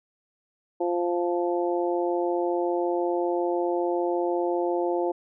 harmonic tone, 174.61 Hz, F3, in tune, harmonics 2 / 3 / 4 / 5, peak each -25 / -29 / -31 / -33 dBFS, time 0.8-5.12 s, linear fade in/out 10 ms, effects none

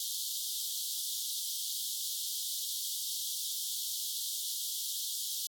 pink high-pass noise, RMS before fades -36 dBFS, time 0-5.47 s, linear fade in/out 2 ms, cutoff 3200 Hz, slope 96 dB/octave, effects AAC 64 kbps

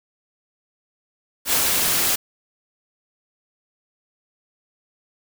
white noise with ADSR envelope, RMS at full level -18 dBFS, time 1.45-2.16 s, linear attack 77 ms, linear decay 76 ms, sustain -2 dB, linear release 9 ms, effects none

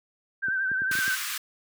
sine tone with vibrato, 1553 Hz, G6, 17 cents flat, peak -24 dBFS, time 0.42-1.16 s, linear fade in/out 20 ms, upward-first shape triangle, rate 11 Hz, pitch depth 58 cents each way
clicks, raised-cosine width 3 ms, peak -27 dBFS, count 7, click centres 0.484 / 0.716 / 0.819 / 0.913 / 0.953 / 0.988 / 1.079 s
pink high-pass noise, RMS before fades -32 dBFS, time 0.91-1.38 s, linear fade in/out 5 ms, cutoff 1200 Hz, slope 48 dB/octave
effects high-pass 100 Hz 12 dB/octave

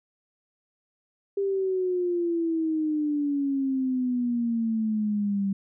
sine exponential sweep, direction down, 399.3 to 194.7 Hz, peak -23 dBFS, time 1.37-5.53 s, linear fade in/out 5 ms, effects none

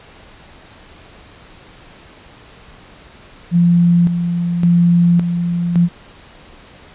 sine tone with tremolo, 172.8 Hz, F3, 18 cents flat, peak -8 dBFS, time 3.51-5.89 s, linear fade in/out 50 ms, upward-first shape square, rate 0.89 Hz, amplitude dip 55%, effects pink hiss -42 dBFS RMS until 6.94 s + resampled to 8000 Hz

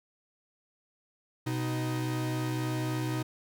45% pulse tone pair together, 125.4 / 312.5 Hz, B2 / D#4, +27 / +8 cents, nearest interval octave + major third, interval 1581 cents, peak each -31 / -34 dBFS, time 1.46-3.23 s, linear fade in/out 10 ms, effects none

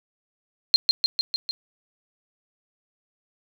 sine tone with echo, 4186 Hz, C8, in tune, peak -10 dBFS, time 0.74-0.76 s, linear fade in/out 0 ms, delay 150 ms, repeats 5, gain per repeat -3 dB, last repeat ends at 1.51 s, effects none

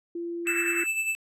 sine tone, 341.7 Hz, F4, 38 cents flat, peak -30 dBFS, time 0.15-0.84 s, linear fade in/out 5 ms
white band-pass noise, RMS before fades -33 dBFS, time 0.45-0.87 s, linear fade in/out 50 ms, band 1400 to 2100 Hz, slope 48 dB/octave
square tone with tremolo, 2637 Hz, E7, in tune, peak -24 dBFS, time 0.47-1.15 s, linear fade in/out 0 ms, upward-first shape sine, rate 10 Hz, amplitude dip 55%
effects low-pass 12000 Hz 12 dB/octave

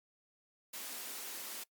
white high-pass noise, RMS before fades -44 dBFS, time 0.73-1.64 s, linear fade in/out 10 ms, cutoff 200 Hz, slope 48 dB/octave, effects noise-tail reverb RT60 0.1 s tail -22 dB re dry + Opus 48 kbps

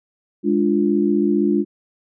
sine chord, D diminished, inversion second, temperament equal, 207.7 / 293.7 / 349.2 Hz, Ab3 / D4 / F4, 0 / 0 / 0 cents, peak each -19 dBFS, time 0.43-1.65 s, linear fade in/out 50 ms, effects none

